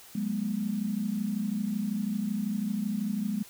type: tone cluster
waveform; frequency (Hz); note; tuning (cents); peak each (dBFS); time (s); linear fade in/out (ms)
sine; 181.8 / 207.2 / 240; F#3 / G#3 / B3; -30 / -4 / -49; -36 / -29 / -35; 0.15-3.43; 5
effects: white hiss -51 dBFS RMS until 3.49 s